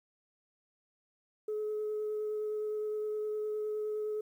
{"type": "tone with vibrato", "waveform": "sine", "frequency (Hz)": 426, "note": "G#4", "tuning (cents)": 44, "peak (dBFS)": -31, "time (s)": [1.48, 4.21], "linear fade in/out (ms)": 5, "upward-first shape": "triangle", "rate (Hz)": 9.7, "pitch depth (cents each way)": 11, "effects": ["tanh soft clip ceiling -29 dBFS", "11-bit"]}